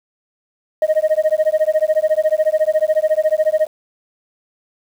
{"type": "tone with tremolo", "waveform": "sine", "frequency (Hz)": 622.3, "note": "D#5", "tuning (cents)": 0, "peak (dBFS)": -7, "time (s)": [0.82, 3.67], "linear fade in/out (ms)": 2, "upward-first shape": "sine", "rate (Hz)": 14, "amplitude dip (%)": 100, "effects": ["tanh soft clip ceiling -9 dBFS", "7-bit"]}